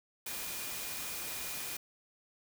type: tone in noise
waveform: sine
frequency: 2437 Hz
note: D#7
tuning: 37 cents flat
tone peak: -50 dBFS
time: 0.26-1.77 s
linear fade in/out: 5 ms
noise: white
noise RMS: -40 dBFS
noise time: 0.26-1.77 s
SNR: -13 dB
effects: none